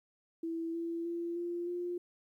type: tone with pitch steps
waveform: sine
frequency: 330 / 335.4 / 340.8 / 346.4 / 352.1 Hz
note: E4 / E4 / F4 / F4 / F4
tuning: +2 / +30 / -42 / -14 / +14 cents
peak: -34 dBFS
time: 0.43-1.98 s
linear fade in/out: 5 ms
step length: 310 ms
effects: 12-bit